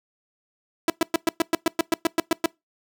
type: tone bursts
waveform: sawtooth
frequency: 329.6 Hz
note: E4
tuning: in tune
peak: -13 dBFS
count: 13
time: 0.88-2.46 s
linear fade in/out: 2 ms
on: 20 ms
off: 110 ms
effects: noise-tail reverb RT60 0.2 s tail -24 dB re dry